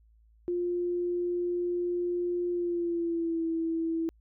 sine tone with pitch glide, 351.8 to 328.2 Hz, F4 to E4, +13 to -8 cents, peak -27 dBFS, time 0.48-4.09 s, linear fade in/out 0 ms, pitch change -121 cents, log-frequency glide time 2.51-3.45 s, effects added 55 Hz sine -58 dBFS peak until 4.2 s

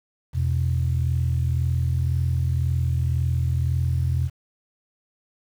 sine tone pair together, 84.09 / 126 Hz, E2 / B2, +35 / +35 cents, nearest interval perfect fifth, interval 700 cents, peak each -21 / -22 dBFS, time 0.33-4.3 s, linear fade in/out 50 ms, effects tanh soft clip ceiling -13 dBFS + 8-bit

